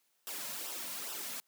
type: noise with flanger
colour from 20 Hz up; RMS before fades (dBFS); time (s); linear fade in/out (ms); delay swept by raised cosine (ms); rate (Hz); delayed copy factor
white; -41; 0.27-1.4; 0; 0.45 to 2.65; 2.4; -0.65
effects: white hiss -75 dBFS RMS until 1.47 s + high-pass 200 Hz 12 dB/octave